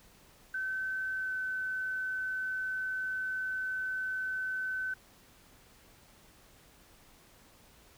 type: tone with pitch glide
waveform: sine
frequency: 1532 to 1520.5 Hz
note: G6 to F#6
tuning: -40 to +47 cents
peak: -32 dBFS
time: 0.54-4.94 s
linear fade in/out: 5 ms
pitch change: -13 cents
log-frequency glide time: 1.16-1.33 s
effects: pink hiss -60 dBFS RMS until 7.97 s